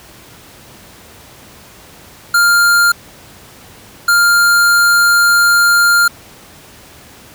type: tone pair in turn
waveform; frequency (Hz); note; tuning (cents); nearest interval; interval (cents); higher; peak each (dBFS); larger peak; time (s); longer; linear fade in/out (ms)
square; 1400 / 1400; F6 / F6; +4 / +4; unison; 0; neither; -8; neither; 2.34-2.92 / 4.08-6.08; second; 5
effects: pink hiss -39 dBFS RMS until 7.34 s + high-pass 60 Hz 12 dB/octave